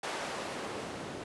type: noise with band-pass filter sweep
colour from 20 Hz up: white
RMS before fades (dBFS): -39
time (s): 0.03-1.24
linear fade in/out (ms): 5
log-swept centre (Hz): 690 to 210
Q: 0.72
effects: resampled to 24000 Hz